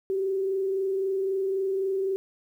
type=tone with frequency modulation; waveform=sine; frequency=385.6 Hz; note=G4; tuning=28 cents flat; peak=-24 dBFS; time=0.1-2.16 s; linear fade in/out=0 ms; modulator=23.8 Hz; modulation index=0.33; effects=10-bit